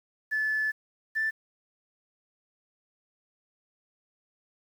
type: tone pair in turn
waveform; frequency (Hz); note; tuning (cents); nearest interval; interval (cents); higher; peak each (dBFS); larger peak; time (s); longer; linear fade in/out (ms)
sine; 1735 / 1764.3; A6 / A6; -25 / +4; unison; 29; second; -24; neither; 0.31-0.72 / 1.15-1.31; first; 20
effects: tanh soft clip ceiling -21 dBFS + 9-bit